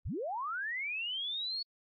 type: linear sweep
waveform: sine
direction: up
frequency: 32.7 to 4435 Hz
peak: -34 dBFS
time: 0.05-1.63 s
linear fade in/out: 10 ms
effects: AAC 32 kbps